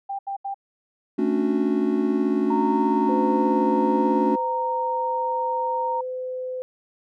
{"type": "tone bursts", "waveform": "sine", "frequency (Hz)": 790, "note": "G5", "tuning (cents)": 13, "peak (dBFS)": -26, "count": 3, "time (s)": [0.09, 0.544], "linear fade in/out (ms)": 10, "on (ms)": 100, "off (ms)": 77}
{"type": "chord", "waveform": "triangle", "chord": "D major seventh", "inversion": "second", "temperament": "just", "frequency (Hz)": [220.2, 275.3, 293.7, 367.1], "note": ["A3", "C#4", "D4", "F#4"], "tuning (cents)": [2, -12, 0, -14], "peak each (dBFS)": -23, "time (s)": [1.18, 4.36], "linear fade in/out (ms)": 10}
{"type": "tone with pitch glide", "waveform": "sine", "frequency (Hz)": [921, 928.5], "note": ["A#5", "A#5"], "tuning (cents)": [-21, -7], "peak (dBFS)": -23, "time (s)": [2.5, 6.01], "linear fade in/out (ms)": 5, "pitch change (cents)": 14, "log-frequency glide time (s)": [3.5, 4.16]}
{"type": "tone", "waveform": "sine", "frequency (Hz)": 510, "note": "C5", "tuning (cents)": -44, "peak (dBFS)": -27, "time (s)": [3.09, 6.62], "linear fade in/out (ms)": 0}
{"effects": []}